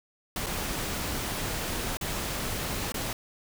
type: noise with dropouts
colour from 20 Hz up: pink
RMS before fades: -32 dBFS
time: 0.36-3.13 s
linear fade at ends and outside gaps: 2 ms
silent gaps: 0.462-0.466 / 1.971-2.011 / 2.921-2.942 s
effects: none

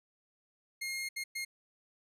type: tone bursts at uneven times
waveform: sawtooth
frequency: 2137 Hz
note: C7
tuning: 36 cents sharp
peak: -32 dBFS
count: 3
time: 0.81-1.09 / 1.16-1.24 / 1.35-1.45 s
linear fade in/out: 10 ms
effects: resampled to 32000 Hz

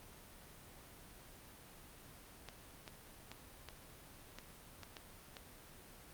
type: clicks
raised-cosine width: 0.2 ms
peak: -30 dBFS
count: 8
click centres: 2.487 / 2.878 / 3.316 / 3.687 / 4.386 / 4.833 / 4.968 / 5.368 s
effects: pink hiss -57 dBFS RMS until 6.13 s + Opus 32 kbps

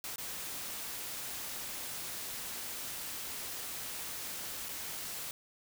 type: noise with dropouts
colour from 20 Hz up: white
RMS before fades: -41 dBFS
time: 0.04-5.31 s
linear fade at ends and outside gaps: 1 ms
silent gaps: 0.159-0.181 / 4.686-4.69 s
effects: none

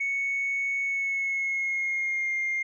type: tone with pitch glide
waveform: sine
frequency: 2217 to 2116 Hz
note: C#7 to C7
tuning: 0 to +19 cents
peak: -24 dBFS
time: 0-2.63 s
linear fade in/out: 10 ms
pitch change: -81 cents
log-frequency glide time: 0.82-2.34 s
effects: tanh soft clip ceiling -22 dBFS

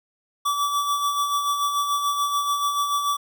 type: tone with tremolo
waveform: square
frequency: 1153 Hz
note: D6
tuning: 32 cents flat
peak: -20 dBFS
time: 0.45-3.17 s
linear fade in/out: 10 ms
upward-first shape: sine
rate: 6.9 Hz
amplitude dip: 45%
effects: none

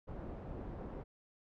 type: low-pass noise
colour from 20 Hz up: pink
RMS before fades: -45 dBFS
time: 0.07-1.04 s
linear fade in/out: 20 ms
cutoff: 690 Hz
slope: 12 dB/octave
effects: none

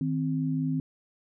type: tone pair together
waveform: sine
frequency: 156.63 / 261.6 Hz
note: D#3 / C4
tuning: +12 / 0 cents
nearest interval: major sixth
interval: 888 cents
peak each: -28 dBFS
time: 0.01-0.8 s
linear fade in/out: 2 ms
effects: none

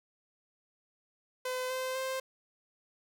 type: tone with pitch steps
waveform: sawtooth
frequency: 509 / 516.7 / 524.5 Hz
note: C5 / C5 / C5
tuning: -48 / -22 / +4 cents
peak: -29 dBFS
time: 1.45-2.2 s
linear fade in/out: 5 ms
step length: 250 ms
effects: none

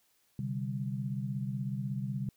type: chord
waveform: sine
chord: C suspended second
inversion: none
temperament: just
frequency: 130.81 / 147.16 / 196.22 Hz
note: C3 / D3 / G3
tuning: 0 / +4 / +2 cents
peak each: -35 / -39 / -37 dBFS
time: 0.39-2.29 s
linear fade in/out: 2 ms
effects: white hiss -71 dBFS RMS until 2.36 s

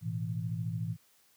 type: chord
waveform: sine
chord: A suspended second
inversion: none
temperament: equal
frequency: 110 / 123.47 / 164.81 Hz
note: A2 / B2 / E3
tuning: 0 / 0 / 0 cents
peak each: -35 / -38 / -36 dBFS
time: 0.01-0.97 s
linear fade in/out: 50 ms
effects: white hiss -66 dBFS RMS until 1.36 s + high-pass 60 Hz 12 dB/octave

